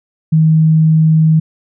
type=tone; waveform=sine; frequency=158.4 Hz; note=D#3; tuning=31 cents sharp; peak=-6 dBFS; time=0.32-1.4 s; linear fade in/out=10 ms; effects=none